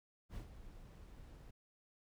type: noise with ADSR envelope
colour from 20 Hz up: brown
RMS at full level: -45 dBFS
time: 0.29-1.51 s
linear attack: 72 ms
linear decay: 100 ms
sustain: -10 dB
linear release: 7 ms
effects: none